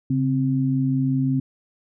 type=tone pair together; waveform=sine; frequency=137.38 / 262.8 Hz; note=C#3 / C4; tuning=-15 / +8 cents; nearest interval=major seventh; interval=1123 cents; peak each=-21 dBFS; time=0.1-1.4 s; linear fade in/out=5 ms; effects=none